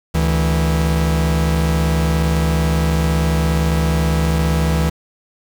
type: tone pair together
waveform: 45% pulse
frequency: 72.5 / 162.76 Hz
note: D2 / E3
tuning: -22 / -22 cents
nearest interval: octave + major second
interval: 1400 cents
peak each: -17 dBFS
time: 0.14-4.9 s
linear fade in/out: 10 ms
effects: 7-bit